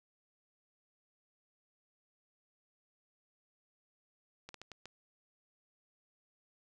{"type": "slowing click train", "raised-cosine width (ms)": 0.2, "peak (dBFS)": -30, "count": 5, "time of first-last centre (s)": [4.49, 4.856], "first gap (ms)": 53, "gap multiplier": 1.38, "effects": []}